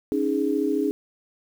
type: chord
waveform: sine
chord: C# suspended second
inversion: none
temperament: equal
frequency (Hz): 277.2 / 311.1 / 415.3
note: C#4 / D#4 / G#4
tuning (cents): 0 / 0 / 0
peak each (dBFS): -25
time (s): 0.12-0.91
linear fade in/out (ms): 0
effects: 8-bit